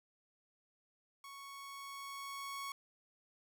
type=tone with level ramp; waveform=sawtooth; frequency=1108.7 Hz; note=C#6; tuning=in tune; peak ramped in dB=-46 to -37 dBFS; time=1.24-2.72 s; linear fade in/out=2 ms; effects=none